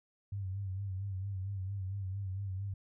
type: tone with vibrato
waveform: sine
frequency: 96.8 Hz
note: G2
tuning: 21 cents flat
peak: -35 dBFS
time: 0.32-2.74 s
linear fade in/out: 5 ms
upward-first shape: sine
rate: 4.4 Hz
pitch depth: 67 cents each way
effects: none